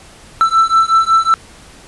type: beating tone pair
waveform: triangle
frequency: 1327 / 1332.4 Hz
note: E6 / E6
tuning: +11 / +18 cents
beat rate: 5.4 Hz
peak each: -10 dBFS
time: 0.41-1.34 s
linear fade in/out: 0 ms
effects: pink hiss -40 dBFS RMS until 1.87 s + resampled to 24000 Hz